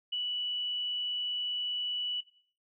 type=tone; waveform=sine; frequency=2955 Hz; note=F#7; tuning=3 cents flat; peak=-30 dBFS; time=0.12-2.21 s; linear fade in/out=10 ms; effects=noise-tail reverb RT60 0.5 s tail -17 dB re dry